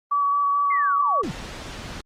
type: tone with vibrato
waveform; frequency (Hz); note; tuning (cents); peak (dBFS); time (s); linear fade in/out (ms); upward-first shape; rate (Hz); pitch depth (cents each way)
sine; 1140; C#6; +48; -18; 0.11-1.22; 10; square; 4.6; 11
type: linear sweep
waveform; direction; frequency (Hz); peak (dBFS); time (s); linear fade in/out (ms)
sine; down; 2151 to 103.2; -26; 0.7-1.32; 10
type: noise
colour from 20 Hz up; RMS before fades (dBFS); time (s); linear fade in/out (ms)
pink; -35; 1.23-2.01; 5
effects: low-pass 6000 Hz 12 dB/octave + Opus 24 kbps